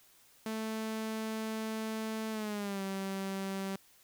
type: tone with pitch glide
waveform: sawtooth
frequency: 220 to 193.75 Hz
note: A3 to G3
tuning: 0 to -20 cents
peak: -31 dBFS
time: 0.46-3.76 s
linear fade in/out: 2 ms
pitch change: -220 cents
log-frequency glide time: 2.31-2.82 s
effects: white hiss -63 dBFS RMS until 4.03 s